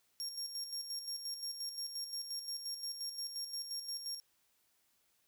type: tone with tremolo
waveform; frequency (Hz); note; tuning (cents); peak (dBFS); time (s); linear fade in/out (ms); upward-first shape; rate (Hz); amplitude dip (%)
30% pulse; 5550; F8; -12; -34; 0.2-4.2; 0; square; 5.7; 55
effects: white hiss -75 dBFS RMS until 5.27 s